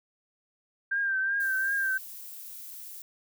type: tone with vibrato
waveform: sine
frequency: 1581 Hz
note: G6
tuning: 14 cents sharp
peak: -25 dBFS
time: 0.91-1.98 s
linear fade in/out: 10 ms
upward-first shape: triangle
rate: 2.7 Hz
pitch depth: 54 cents each way
type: noise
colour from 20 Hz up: violet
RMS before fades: -43 dBFS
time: 1.4-3.02 s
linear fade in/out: 2 ms
effects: none